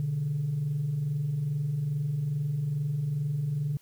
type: tone pair together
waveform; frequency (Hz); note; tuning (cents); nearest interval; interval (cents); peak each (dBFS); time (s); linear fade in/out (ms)
sine; 124.44 / 146.83; B2 / D3; +14 / 0; minor third; 286; -35 / -26; 0-3.77; 0
effects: tanh soft clip ceiling -22 dBFS + white hiss -62 dBFS RMS until 3.81 s